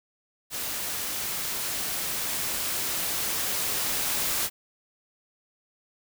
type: noise with level ramp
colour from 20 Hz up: white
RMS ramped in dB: -32 to -27 dBFS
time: 0.5-4.5 s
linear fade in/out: 50 ms
effects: none